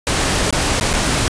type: noise with dropouts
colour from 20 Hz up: pink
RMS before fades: -17 dBFS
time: 0.07-1.28 s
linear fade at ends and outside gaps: 0 ms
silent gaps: 0.507-0.527 / 0.799-0.81 / 0.931-0.937 s
effects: resampled to 22050 Hz

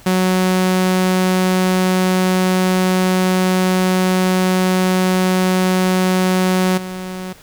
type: tone with level steps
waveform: sawtooth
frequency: 185 Hz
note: F#3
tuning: in tune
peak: -9 / -21 dBFS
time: 0.06-7.33 s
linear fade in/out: 5 ms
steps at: 6.77 s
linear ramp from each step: 10 ms
effects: pink hiss -44 dBFS RMS until 7.42 s

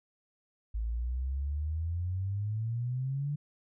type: exponential sweep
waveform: sine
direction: up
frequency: 53.5 to 148.2 Hz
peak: -30 dBFS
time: 0.74-3.36 s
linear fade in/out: 10 ms
effects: none

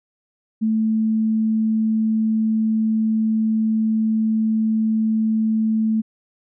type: tone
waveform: sine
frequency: 220 Hz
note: A3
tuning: in tune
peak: -16 dBFS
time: 0.61-6.02 s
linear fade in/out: 20 ms
effects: none

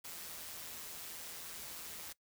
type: noise with amplitude modulation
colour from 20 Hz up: white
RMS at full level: -45 dBFS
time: 0.04-2.13 s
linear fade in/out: 10 ms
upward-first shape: sine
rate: 164 Hz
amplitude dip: 45%
effects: noise-tail reverb RT60 0.1 s tail -20 dB re dry

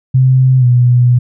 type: tone with pitch glide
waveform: sine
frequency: 130 to 122.99 Hz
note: C3 to B2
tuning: -11 to -7 cents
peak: -5 dBFS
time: 0.14-1.19 s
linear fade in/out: 10 ms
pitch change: -96 cents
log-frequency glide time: 0.59-0.65 s
effects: none

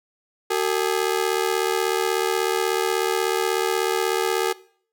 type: ring-modulated tone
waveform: sawtooth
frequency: 414.7 Hz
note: G#4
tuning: 3 cents flat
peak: -13 dBFS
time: 0.5-4.53 s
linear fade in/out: 10 ms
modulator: 38.2 Hz
effects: noise-tail reverb RT60 0.5 s tail -19 dB re dry

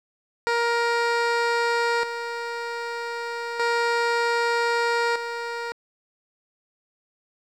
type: tone with tremolo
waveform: 15% pulse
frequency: 469.9 Hz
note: A#4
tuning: 14 cents sharp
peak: -14 dBFS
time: 0.47-5.72 s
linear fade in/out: 0 ms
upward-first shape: square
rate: 0.32 Hz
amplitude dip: 60%
effects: low-pass 5000 Hz 12 dB/octave + 9-bit

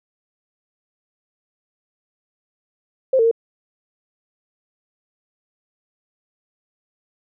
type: tone with pitch steps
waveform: sine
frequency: 525 / 453.7 / 459.1 Hz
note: C5 / A#4 / A#4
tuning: +6 / -47 / -26 cents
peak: -12 dBFS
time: 3.13-3.313 s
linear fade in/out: 5 ms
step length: 61 ms
effects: none

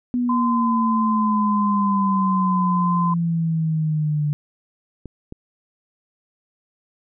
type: exponential sweep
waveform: sine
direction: down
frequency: 246.9 to 147 Hz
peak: -18 dBFS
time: 0.14-4.33 s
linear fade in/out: 0 ms
type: tone with vibrato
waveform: sine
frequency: 1023 Hz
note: C6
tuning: 39 cents flat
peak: -20 dBFS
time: 0.29-3.14 s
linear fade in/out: 5 ms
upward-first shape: triangle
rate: 1.6 Hz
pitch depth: 13 cents each way
type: clicks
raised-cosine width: 3 ms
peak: -21 dBFS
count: 2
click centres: 5.057 / 5.324 s
effects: none

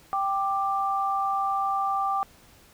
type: tone pair together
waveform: sine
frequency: 784 / 1181.2 Hz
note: G5 / D6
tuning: 0 / +10 cents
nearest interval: perfect fifth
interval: 710 cents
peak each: -26 dBFS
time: 0.13-2.23 s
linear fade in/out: 0 ms
effects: pink hiss -55 dBFS RMS until 2.73 s

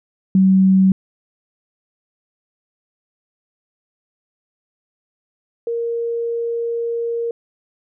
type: tone pair in turn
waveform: sine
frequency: 190 / 466.5 Hz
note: F#3 / A#4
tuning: +46 / +1 cents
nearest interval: octave + major third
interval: 1555 cents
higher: second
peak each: -9 / -19 dBFS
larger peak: first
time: 0.35-0.92 / 5.67-7.31 s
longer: second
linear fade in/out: 2 ms
effects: none

